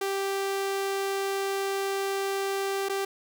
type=tone with dropouts; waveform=sawtooth; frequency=392 Hz; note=G4; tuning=in tune; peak=-23 dBFS; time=0.01-3.05 s; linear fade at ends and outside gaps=5 ms; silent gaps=2.887-2.895 s; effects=none